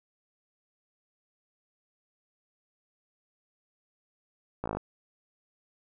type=slowing click train; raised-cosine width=1 ms; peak=-18 dBFS; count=8; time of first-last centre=4.64-4.77 s; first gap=17 ms; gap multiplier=1.03; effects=none